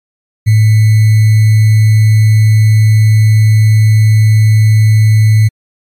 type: tone with sample-and-hold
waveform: sine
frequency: 108.5 Hz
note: A2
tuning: 24 cents flat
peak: -3 dBFS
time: 0.46-5.49 s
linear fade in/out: 20 ms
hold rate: 2100 Hz
effects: MP3 64 kbps